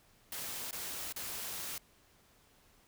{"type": "noise with dropouts", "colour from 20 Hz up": "white", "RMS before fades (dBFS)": -41, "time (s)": [0.32, 1.78], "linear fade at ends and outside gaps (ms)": 2, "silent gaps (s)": [[0.71, 0.728], [1.125, 1.162]], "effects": ["pink hiss -66 dBFS RMS until 2.87 s"]}